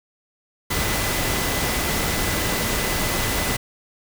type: tone in noise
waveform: sine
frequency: 2005 Hz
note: B6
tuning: 26 cents sharp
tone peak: -32 dBFS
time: 0.7-3.57 s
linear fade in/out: 10 ms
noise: pink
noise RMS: -23 dBFS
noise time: 0.7-3.57 s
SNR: -12 dB
effects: none